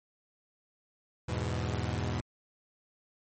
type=chord; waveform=sawtooth; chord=E major; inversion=none; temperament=equal; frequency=82.41 / 103.83 / 123.47 Hz; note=E2 / G#2 / B2; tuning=0 / 0 / 0 cents; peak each=-31 dBFS; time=1.28-2.21 s; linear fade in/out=10 ms; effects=MP3 32 kbps